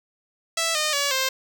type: tone with pitch steps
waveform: 5% pulse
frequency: 659.3 / 611.6 / 567.4 / 526.3 Hz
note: E5 / D#5 / C#5 / C5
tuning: 0 / -30 / +40 / +10 cents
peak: -10 dBFS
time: 0.57-1.29 s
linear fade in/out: 5 ms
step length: 180 ms
effects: none